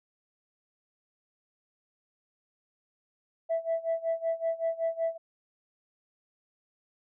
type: tone with tremolo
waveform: sine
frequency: 659.3 Hz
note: E5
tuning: in tune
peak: -23 dBFS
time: 3.49-5.18 s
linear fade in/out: 20 ms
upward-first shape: sine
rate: 5.3 Hz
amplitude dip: 90%
effects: tanh soft clip ceiling -22 dBFS